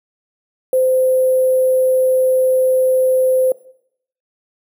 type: tone with sample-and-hold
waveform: sine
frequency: 516 Hz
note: C5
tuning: 24 cents flat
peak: -11 dBFS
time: 0.73-3.52 s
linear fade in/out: 2 ms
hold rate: 11025 Hz
effects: noise-tail reverb RT60 0.7 s tail -19 dB re dry